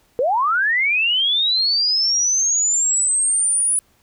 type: linear sweep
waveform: sine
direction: up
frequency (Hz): 460 to 9956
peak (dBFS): -15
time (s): 0.19-3.79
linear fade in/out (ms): 0
effects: pink hiss -59 dBFS RMS until 4.02 s